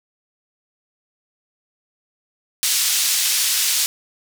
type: band-pass noise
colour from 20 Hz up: pink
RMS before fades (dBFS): -19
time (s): 2.63-3.86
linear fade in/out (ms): 0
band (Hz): 3900 to 13000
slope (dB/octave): 12
effects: none